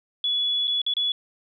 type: tone with dropouts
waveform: sine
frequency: 3405 Hz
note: G#7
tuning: 42 cents sharp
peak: -21 dBFS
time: 0.24-1.12 s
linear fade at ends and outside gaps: 2 ms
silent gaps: 0.673-0.678 / 0.817-0.864 / 0.938-0.967 s
effects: none